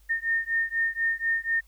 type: beating tone pair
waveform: sine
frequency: 1824 / 1828.1 Hz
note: A#6 / A#6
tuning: -38 / -34 cents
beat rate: 4.1 Hz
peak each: -27 dBFS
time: 0.09-1.61 s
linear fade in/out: 20 ms
effects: added 50 Hz sine -54 dBFS peak until 1.67 s + white hiss -65 dBFS RMS until 1.67 s